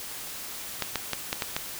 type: clicks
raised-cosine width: 0.2 ms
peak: -9 dBFS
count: 6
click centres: 0.823 / 0.957 / 1.133 / 1.329 / 1.422 / 1.565 s
effects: white hiss -38 dBFS RMS until 1.79 s